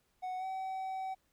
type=tone with pitch glide; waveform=triangle; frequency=740 to 760.8 Hz; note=F#5 to F#5; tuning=0 to +48 cents; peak=-34 dBFS; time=0.22-1.15 s; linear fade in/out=20 ms; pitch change=+48 cents; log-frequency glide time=0.38-0.45 s; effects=pink hiss -75 dBFS RMS until 1.32 s